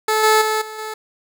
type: tone with level steps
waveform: 15% pulse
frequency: 434 Hz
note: A4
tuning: 24 cents flat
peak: -9 / -5 / -11 / -24 / -20 dBFS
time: 0.08-0.94 s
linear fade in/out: 5 ms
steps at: 0.23 / 0.41 / 0.61 / 0.78 s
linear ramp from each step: 10 ms
effects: none